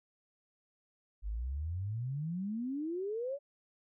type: exponential sweep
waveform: sine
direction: up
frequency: 48.18 to 582 Hz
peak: -34 dBFS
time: 1.22-3.39 s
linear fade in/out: 50 ms
effects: none